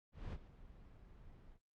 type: noise with ADSR envelope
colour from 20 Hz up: brown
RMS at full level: -42 dBFS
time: 0.12-1.59 s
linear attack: 210 ms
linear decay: 40 ms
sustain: -16 dB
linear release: 68 ms
effects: low-pass 4000 Hz 12 dB/octave + Opus 48 kbps